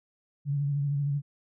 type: tone with vibrato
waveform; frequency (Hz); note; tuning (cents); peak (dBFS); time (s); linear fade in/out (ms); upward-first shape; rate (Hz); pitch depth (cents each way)
sine; 142.5; C#3; +48; -25; 0.45-1.22; 50; sine; 13; 39
effects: none